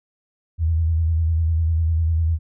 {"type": "tone with vibrato", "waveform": "sine", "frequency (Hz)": 81.3, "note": "E2", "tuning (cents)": -23, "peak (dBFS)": -16, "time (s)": [0.58, 2.39], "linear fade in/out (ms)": 50, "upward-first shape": "square", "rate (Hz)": 10, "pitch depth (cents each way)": 44, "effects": []}